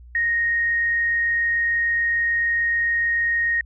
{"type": "tone with frequency modulation", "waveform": "sine", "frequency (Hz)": 1864.7, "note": "A#6", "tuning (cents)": 0, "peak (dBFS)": -18, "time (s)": [0.15, 3.61], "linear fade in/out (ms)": 2, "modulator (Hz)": 26.8, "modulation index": 0.22, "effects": ["added 60 Hz sine -41 dBFS peak until 3.65 s"]}